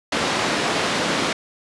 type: band-pass noise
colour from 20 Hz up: pink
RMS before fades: -22 dBFS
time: 0.12-1.33 s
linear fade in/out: 5 ms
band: 230 to 4900 Hz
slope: 12 dB/octave
effects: resampled to 24000 Hz